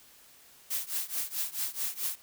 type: noise with tremolo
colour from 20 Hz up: blue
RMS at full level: -30 dBFS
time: 0.7-2.16 s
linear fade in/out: 10 ms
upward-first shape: triangle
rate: 4.6 Hz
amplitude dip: 95%
effects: white hiss -57 dBFS RMS until 2.22 s